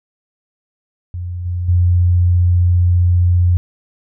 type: tone with level steps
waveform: sine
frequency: 88.5 Hz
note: F2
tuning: 23 cents sharp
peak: -21 / -17 / -9 dBFS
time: 1.14-3.57 s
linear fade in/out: 0 ms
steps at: 1.45 / 1.68 s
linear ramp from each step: 10 ms
effects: none